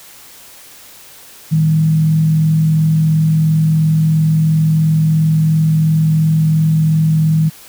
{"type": "tone with frequency modulation", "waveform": "sine", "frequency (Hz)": 157.6, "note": "D#3", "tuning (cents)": 23, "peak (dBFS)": -9, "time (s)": [1.51, 7.5], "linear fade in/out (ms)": 20, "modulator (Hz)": 42.9, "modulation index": 0.3, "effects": ["white hiss -39 dBFS RMS until 7.68 s"]}